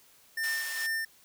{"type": "tone with tremolo", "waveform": "square", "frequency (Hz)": 1800, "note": "A6", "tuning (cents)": 39, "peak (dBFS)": -29, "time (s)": [0.37, 1.05], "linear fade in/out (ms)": 5, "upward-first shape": "sine", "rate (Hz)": 2.3, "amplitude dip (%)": 55}
{"type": "band-pass noise", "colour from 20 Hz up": "white", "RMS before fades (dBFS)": -40, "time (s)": [0.43, 0.87], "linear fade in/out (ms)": 10, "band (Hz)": [810, 14000], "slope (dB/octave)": 12}
{"effects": ["white hiss -60 dBFS RMS until 1.24 s"]}